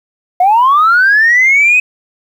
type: linear sweep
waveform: sine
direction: up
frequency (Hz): 702 to 2543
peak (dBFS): -4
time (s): 0.4-1.8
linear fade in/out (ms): 5
effects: tanh soft clip ceiling -2 dBFS + 7-bit